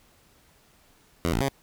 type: tone with pitch steps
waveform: 10% pulse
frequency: 84.5 / 56.3 / 137 Hz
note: E2 / A1 / C#3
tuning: +43 / +40 / -20 cents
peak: -15 dBFS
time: 1.25-1.487 s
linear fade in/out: 0 ms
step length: 79 ms
effects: pink hiss -60 dBFS RMS until 1.62 s